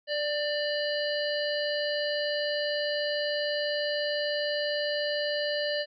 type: harmonic tone with a mistuned harmonic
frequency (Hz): 589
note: D5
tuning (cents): +5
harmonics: 1 / 3 / 5 / 7 / 8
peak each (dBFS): -29 / -34 / -36 / -37 / -38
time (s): 0.07-5.86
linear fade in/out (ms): 50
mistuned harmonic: 3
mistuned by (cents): +19
effects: none